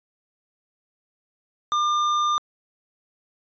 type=tone with hard clipping; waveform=sine; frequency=1200 Hz; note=D6; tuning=37 cents sharp; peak=-21 dBFS; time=1.72-2.38 s; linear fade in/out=0 ms; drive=9 dB; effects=resampled to 16000 Hz